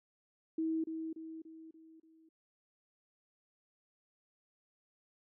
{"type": "tone with echo", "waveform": "sine", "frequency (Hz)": 321.5, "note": "E4", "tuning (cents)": -43, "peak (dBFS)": -31, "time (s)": [0.58, 0.84], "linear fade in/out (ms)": 5, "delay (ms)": 290, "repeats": 5, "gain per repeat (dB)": -6, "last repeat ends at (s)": 2.29, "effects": ["noise-tail reverb RT60 0.1 s tail -25 dB re dry"]}